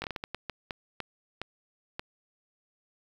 slowing click train, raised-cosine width 0.3 ms, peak -18 dBFS, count 12, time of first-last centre 0.02-1.995 s, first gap 20 ms, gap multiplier 1.4, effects 8-bit

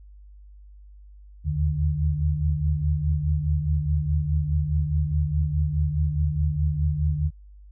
sine tone cluster, 75.6 / 80.4 / 149.5 Hz, D#2 / E2 / D3, -49 / -43 / +31 cents, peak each -25 dBFS, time 1.44-7.31 s, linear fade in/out 50 ms, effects added 50 Hz sine -44 dBFS peak until 7.71 s

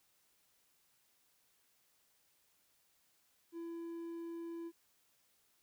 triangle tone, 335.5 Hz, E4, 31 cents sharp, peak -40 dBFS, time 3.52-4.72 s, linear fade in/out 50 ms, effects white hiss -74 dBFS RMS until 5.62 s

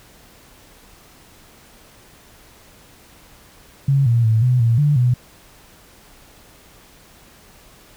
sine tone with pitch steps, 137.9 / 117.4 / 111 / 125.4 / 115.8 / 147 / 123.7 Hz, C#3 / A#2 / A2 / B2 / A#2 / D3 / B2, -9 / +13 / +16 / +27 / -11 / +2 / +3 cents, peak -12 dBFS, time 3.88-5.14 s, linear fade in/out 5 ms, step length 180 ms, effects pink hiss -48 dBFS RMS until 7.96 s

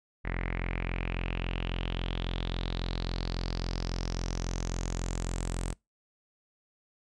sawtooth tone with low-pass filter sweep, 43.65 Hz, F1, in tune, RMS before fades -33 dBFS, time 0.24-5.74 s, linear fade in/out 20 ms, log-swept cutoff 2000 to 8400 Hz, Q 5.6, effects noise-tail reverb RT60 0.2 s tail -25 dB re dry

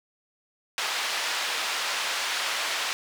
white band-pass noise, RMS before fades -29 dBFS, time 0.78-2.93 s, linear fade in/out 0 ms, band 700 to 4000 Hz, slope 12 dB/octave, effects none

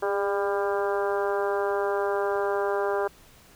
harmonic tone with a mistuned harmonic, 199.3 Hz, G3, 29 cents sharp, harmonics 2 / 3 / 4 / 5 / 6 / 7 / 8, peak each -26 / -30 / -32 / -34 / -36 / -37 / -38 dBFS, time 0.02-3.08 s, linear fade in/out 10 ms, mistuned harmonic 2, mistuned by +24 cents, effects pink hiss -54 dBFS RMS until 3.55 s

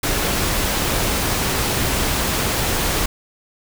pink noise, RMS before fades -20 dBFS, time 0.03-3.06 s, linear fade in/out 5 ms, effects none

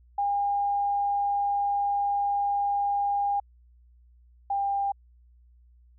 sine tone pair in turn, 808 / 797.8 Hz, G#5 / G5, -48 / +30 cents, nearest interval unison, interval 22 cents, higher first, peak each -23 / -24 dBFS, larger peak first, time 0.18-3.4 / 4.5-4.92 s, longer first, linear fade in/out 5 ms, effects added 60 Hz sine -54 dBFS peak until 5.98 s

